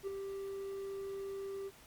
triangle tone with ADSR envelope, 392 Hz, G4, in tune, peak -31 dBFS, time 0.03-1.71 s, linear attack 44 ms, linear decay 5 ms, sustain -6 dB, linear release 41 ms, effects pink hiss -59 dBFS RMS until 1.86 s + MP3 96 kbps

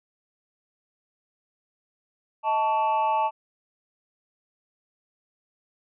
triangle tone with amplitude modulation, 880 Hz, A5, in tune, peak -15 dBFS, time 2.43-3.31 s, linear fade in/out 50 ms, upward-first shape sine, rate 247 Hz, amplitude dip 85%, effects resampled to 8000 Hz

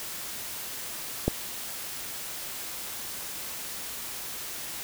click, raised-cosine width 2 ms, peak -9 dBFS, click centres 1.28 s, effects white hiss -37 dBFS RMS until 4.83 s

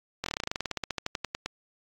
slowing click train, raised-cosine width 0.2 ms, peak -13 dBFS, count 23, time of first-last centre 0.24-1.46 s, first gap 22 ms, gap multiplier 1.08, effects AAC 64 kbps

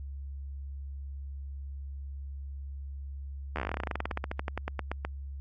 slowing click train, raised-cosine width 0.5 ms, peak -17 dBFS, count 30, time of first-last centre 3.56-5.05 s, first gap 12 ms, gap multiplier 1.09, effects added 69 Hz sine -37 dBFS peak until 5.4 s + AAC 48 kbps

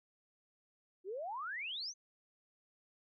sine exponential sweep, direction up, 350.9 to 6380 Hz, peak -39 dBFS, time 1.04-1.94 s, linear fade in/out 50 ms, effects none

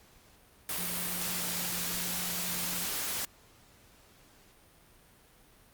sine tone in noise, 176.9 Hz, F3, 23 cents sharp, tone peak -43 dBFS, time 0.78-2.85 s, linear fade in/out 2 ms, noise white, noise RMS -34 dBFS, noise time 0.69-3.25 s, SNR -12 dB, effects pink hiss -60 dBFS RMS until 5.73 s + Opus 48 kbps

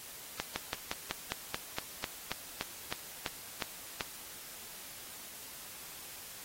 slowing click train, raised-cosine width 0.2 ms, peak -15 dBFS, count 15, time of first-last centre 0.4-4.008 s, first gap 160 ms, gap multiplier 1.07, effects white hiss -48 dBFS RMS until 6.44 s + AAC 48 kbps

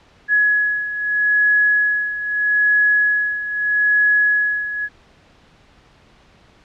sine beating tone pair, 1684 / 1684.79 Hz, G#6 / G#6, +24 / +24 cents, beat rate 0.79 Hz, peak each -15 / -20 dBFS, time 0.28-4.89 s, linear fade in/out 50 ms, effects pink hiss -51 dBFS RMS until 6.64 s + low-pass 4000 Hz 12 dB/octave

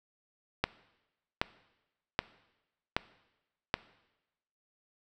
click train, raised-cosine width 0.3 ms, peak -10 dBFS, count 5, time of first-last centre 0.64-3.741 s, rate 1.29 Hz, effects noise-tail reverb RT60 1.0 s tail -19 dB re dry

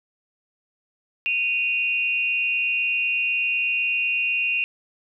sine tone pair together, 2489 / 2761 Hz, D#7 / F7, 0 / -20 cents, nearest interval major second, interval 180 cents, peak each -23 dBFS, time 1.26-4.64 s, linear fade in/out 0 ms, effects none

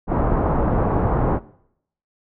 pink low-pass noise, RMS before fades -19 dBFS, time 0.07-1.4 s, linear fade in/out 50 ms, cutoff 1100 Hz, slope 24 dB/octave, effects noise-tail reverb RT60 0.7 s tail -20 dB re dry

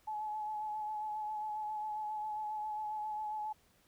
sine tone with vibrato, 853 Hz, G#5, 46 cents sharp, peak -36 dBFS, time 0.07-3.53 s, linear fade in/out 10 ms, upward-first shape sine, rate 7.4 Hz, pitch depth 25 cents each way, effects pink hiss -69 dBFS RMS until 3.87 s

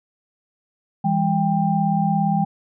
sine tone cluster, 164.6 / 202 / 793 Hz, E3 / G#3 / G5, -2 / -48 / +20 cents, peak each -21 dBFS, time 1.04-2.45 s, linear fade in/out 10 ms, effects none

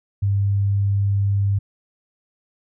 sine tone, 99.8 Hz, G2, 32 cents sharp, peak -16 dBFS, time 0.22-1.59 s, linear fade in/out 10 ms, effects none

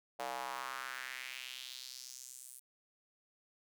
square tone with high-pass filter sweep, 64.1 Hz, C2, 35 cents flat, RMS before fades -45 dBFS, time 0.19-2.6 s, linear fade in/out 10 ms, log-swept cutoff 660 to 10000 Hz, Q 2.6, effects none

